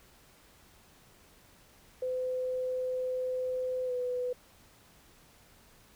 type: tone with pitch glide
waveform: sine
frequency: 509 to 497.1 Hz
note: C5 to B4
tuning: -48 to +11 cents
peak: -30 dBFS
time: 2.02-4.33 s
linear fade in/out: 5 ms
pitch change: -41 cents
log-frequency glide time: 3.86-3.92 s
effects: pink hiss -60 dBFS RMS until 5.95 s